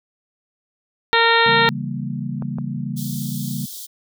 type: harmonic tone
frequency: 460.7 Hz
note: A#4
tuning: 20 cents flat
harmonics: 1 / 2 / 3 / 4 / 5 / 6 / 7 / 8 / 9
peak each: -20 / -18 / -20 / -18 / -25 / -27 / -27 / -22 / -27 dBFS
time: 1.13-1.69 s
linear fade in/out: 0 ms
type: chord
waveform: sine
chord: C# diminished seventh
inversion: none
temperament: equal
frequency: 138.59 / 164.81 / 196 / 233.1 Hz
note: C#3 / E3 / G3 / Bb3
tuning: 0 / 0 / 0 / 0 cents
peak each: -27 / -31 / -29 / -29 dBFS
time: 1.46-3.66 s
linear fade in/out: 5 ms
type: clicks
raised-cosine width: 1 ms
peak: -20 dBFS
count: 2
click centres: 2.423 / 2.585 s
type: high-pass noise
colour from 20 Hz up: white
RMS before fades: -34 dBFS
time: 2.96-3.87 s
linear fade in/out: 20 ms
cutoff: 3200 Hz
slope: 96 dB/octave
effects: none